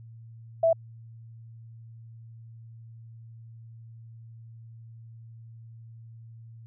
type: tone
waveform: sine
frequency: 659.3 Hz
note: E5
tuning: in tune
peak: -18 dBFS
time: 0.63-0.73 s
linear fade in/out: 5 ms
effects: added 114 Hz sine -44 dBFS peak until 6.66 s